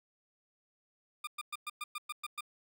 20% pulse tone bursts, 1206 Hz, D6, 46 cents sharp, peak -32 dBFS, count 9, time 1.24-2.408 s, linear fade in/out 5 ms, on 32 ms, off 110 ms, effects none

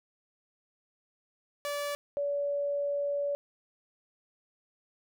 sawtooth / sine tone pair in turn, 578 / 571.4 Hz, D5 / D5, -28 / -48 cents, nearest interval unison, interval 20 cents, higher first, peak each -28 dBFS, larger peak neither, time 1.65-1.95 / 2.17-3.35 s, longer second, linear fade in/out 0 ms, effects none

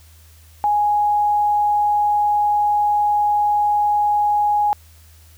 sine tone, 830.6 Hz, G#5, in tune, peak -14 dBFS, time 0.64-4.73 s, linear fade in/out 0 ms, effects added 80 Hz sine -45 dBFS peak until 5.37 s + white hiss -52 dBFS RMS until 5.37 s

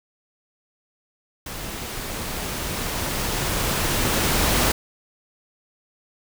pink noise with level ramp, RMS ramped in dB -33 to -19 dBFS, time 1.46-4.72 s, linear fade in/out 5 ms, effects none

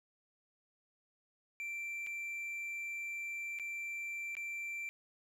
triangle tone with dropouts, 2349 Hz, D7, in tune, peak -37 dBFS, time 1.6-4.89 s, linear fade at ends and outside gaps 0 ms, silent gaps 2.065-2.07 / 3.588-3.597 / 4.352-4.368 s, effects none

